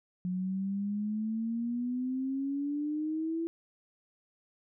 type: exponential sweep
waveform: sine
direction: up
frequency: 180 to 334.5 Hz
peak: -30 dBFS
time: 0.25-3.47 s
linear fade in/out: 0 ms
effects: none